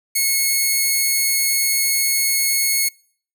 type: tone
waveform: 5% pulse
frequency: 2187 Hz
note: C#7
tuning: 24 cents flat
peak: -6 dBFS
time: 0.15-2.89 s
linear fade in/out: 10 ms
effects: noise-tail reverb RT60 0.5 s tail -25 dB re dry